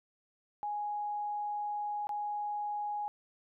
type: tone with dropouts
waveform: sine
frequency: 830.6 Hz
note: G#5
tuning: in tune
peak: -33 dBFS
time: 0.63-3.08 s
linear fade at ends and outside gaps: 0 ms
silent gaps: 2.07-2.092 s
effects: none